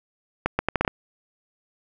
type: accelerating click train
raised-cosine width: 0.5 ms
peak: -6 dBFS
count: 7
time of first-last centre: 0.46-0.878 s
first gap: 130 ms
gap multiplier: 0.74
effects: none